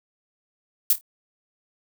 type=noise with echo; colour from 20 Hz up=violet; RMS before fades=-17 dBFS; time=0.9-0.93 s; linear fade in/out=2 ms; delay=27 ms; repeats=3; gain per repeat=-12 dB; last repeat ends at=1.011 s; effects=none